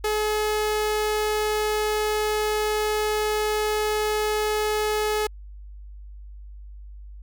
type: tone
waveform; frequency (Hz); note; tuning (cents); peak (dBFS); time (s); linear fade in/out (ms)
sawtooth; 425.6; G#4; +42; -18; 0.04-5.27; 5
effects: added 50 Hz sine -38 dBFS peak until 7.22 s